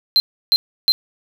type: tone bursts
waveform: triangle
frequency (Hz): 4118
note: C8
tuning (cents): -28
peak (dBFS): -9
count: 3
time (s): 0.16-0.92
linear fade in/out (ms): 0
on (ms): 40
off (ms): 320
effects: none